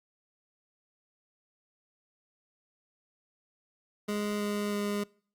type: tone with pitch steps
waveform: 25% pulse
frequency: 207.7 / 206.4 / 205.1 Hz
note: G#3 / G#3 / G#3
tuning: 0 / -10 / -21 cents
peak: -26 dBFS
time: 4.08-5.04 s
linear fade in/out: 10 ms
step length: 320 ms
effects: noise-tail reverb RT60 0.5 s tail -25 dB re dry + Opus 48 kbps